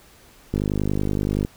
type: click train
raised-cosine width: 3 ms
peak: -10 dBFS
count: 47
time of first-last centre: 0.54-1.449 s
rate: 50.6 Hz
effects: pink hiss -51 dBFS RMS until 1.56 s